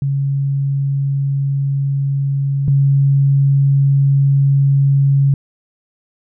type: tone pair in turn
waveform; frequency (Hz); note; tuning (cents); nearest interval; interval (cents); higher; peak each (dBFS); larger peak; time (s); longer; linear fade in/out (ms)
sine; 138.59 / 138.59; C#3 / C#3; 0 / 0; unison; 0; neither; -14 / -9; second; 0.02-2.68 / 2.68-5.34; neither; 2
effects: none